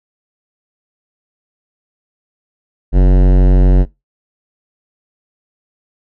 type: tone with hard clipping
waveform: sine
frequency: 46.25 Hz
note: F#1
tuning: in tune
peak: -7 dBFS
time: 2.92-3.86 s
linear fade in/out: 50 ms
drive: 18 dB
effects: noise-tail reverb RT60 0.2 s tail -21 dB re dry